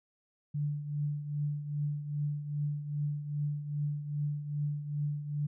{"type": "tone with tremolo", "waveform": "sine", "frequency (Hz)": 146.83, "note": "D3", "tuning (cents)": 0, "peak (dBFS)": -28, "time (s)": [0.54, 5.47], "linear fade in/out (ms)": 10, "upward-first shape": "triangle", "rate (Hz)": 2.5, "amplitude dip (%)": 70, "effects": []}